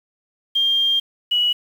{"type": "tone pair in turn", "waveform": "sine", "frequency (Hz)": [3200, 2928], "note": ["G7", "F#7"], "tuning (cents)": [35, -19], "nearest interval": "major second", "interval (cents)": 154, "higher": "first", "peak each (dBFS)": -15, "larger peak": "neither", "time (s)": [[0.55, 1], [1.31, 1.53]], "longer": "first", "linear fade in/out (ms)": 10, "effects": ["7-bit"]}